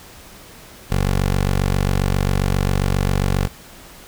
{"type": "tone", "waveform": "15% pulse", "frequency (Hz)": 47.45, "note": "F#1", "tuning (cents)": 44, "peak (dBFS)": -10, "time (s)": [0.9, 3.48], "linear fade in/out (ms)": 20, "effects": ["pink hiss -42 dBFS RMS until 4.07 s"]}